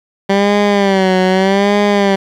15% pulse tone with vibrato, 195.1 Hz, G3, 8 cents flat, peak -3 dBFS, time 0.29-2.16 s, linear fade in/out 10 ms, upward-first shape sine, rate 0.82 Hz, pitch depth 89 cents each way, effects low-pass 4000 Hz 12 dB/octave + 7-bit

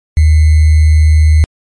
sine tone with sample-and-hold, 77.5 Hz, D#2, 6 cents flat, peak -3 dBFS, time 0.17-1.44 s, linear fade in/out 0 ms, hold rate 2100 Hz, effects MP3 48 kbps

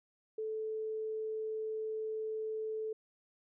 sine tone, 436.9 Hz, A4, 12 cents flat, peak -35 dBFS, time 0.38-2.93 s, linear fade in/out 5 ms, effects none

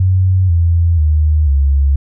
sine tone with pitch steps, 93.2 / 84.48 / 76.58 / 69.42 Hz, F#2 / E2 / D#2 / C#2, +13 / +43 / -27 / +3 cents, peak -8 dBFS, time 0-1.96 s, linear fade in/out 5 ms, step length 490 ms, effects none

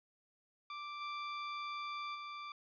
sawtooth tone with level steps, 1174.7 Hz, D6, in tune, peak -39 / -36 / -40 dBFS, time 0.7-2.52 s, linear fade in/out 2 ms, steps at 1 / 2.14 s, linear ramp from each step 20 ms, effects resampled to 11025 Hz

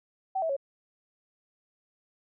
sine tone with pitch steps, 764 / 649.9 / 552.9 Hz, G5 / E5 / C#5, -45 / -25 / -5 cents, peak -26 dBFS, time 0.35-0.566 s, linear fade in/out 10 ms, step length 72 ms, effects none

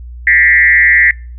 sine tone with frequency modulation, 1936 Hz, B6, 35 cents flat, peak -5 dBFS, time 0.27-1.11 s, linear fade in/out 2 ms, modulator 154 Hz, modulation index 1.2, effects noise-tail reverb RT60 0.4 s tail -26 dB re dry + added 60 Hz sine -26 dBFS peak until 1.38 s

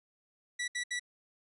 sawtooth tone bursts, 1953 Hz, B6, 20 cents flat, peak -29 dBFS, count 3, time 0.59-0.996 s, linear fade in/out 10 ms, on 90 ms, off 68 ms, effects resampled to 24000 Hz

